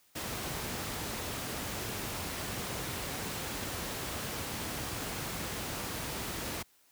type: noise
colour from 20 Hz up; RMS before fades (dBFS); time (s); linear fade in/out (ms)
pink; -37; 0.15-6.63; 10
effects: white hiss -66 dBFS RMS until 6.91 s + high-pass 60 Hz 12 dB/octave